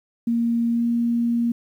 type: tone with pitch glide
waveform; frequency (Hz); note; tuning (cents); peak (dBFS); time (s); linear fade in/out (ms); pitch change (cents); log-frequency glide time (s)
sine; 233.4 to 235.3; A#3 to A#3; +2 to +16; -18; 0.27-1.52; 5; +14; 0.7-0.86
effects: 9-bit